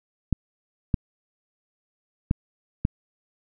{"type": "clicks", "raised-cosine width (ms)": 5, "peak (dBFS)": -8, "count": 4, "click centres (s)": [0.327, 0.942, 2.311, 2.851], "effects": []}